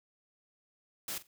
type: noise with echo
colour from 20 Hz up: white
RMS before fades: -38 dBFS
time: 1.08-1.18 s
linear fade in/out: 2 ms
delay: 45 ms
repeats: 2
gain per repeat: -15 dB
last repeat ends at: 1.27 s
effects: high-pass 80 Hz 12 dB/octave